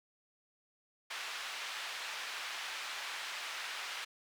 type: band-pass noise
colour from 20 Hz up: white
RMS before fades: -42 dBFS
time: 1.1-4.05 s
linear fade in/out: 10 ms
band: 990 to 3200 Hz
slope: 12 dB/octave
effects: none